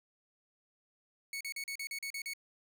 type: tone bursts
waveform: sawtooth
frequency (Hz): 2217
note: C#7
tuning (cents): 0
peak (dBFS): -34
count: 9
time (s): 1.33-2.335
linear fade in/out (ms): 2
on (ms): 77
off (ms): 39
effects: none